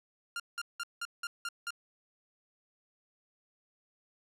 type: tone bursts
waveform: sawtooth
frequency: 1396.9 Hz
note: F6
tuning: in tune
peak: -31 dBFS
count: 7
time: 0.36-1.706 s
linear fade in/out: 2 ms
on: 38 ms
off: 180 ms
effects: low-pass 11000 Hz 12 dB/octave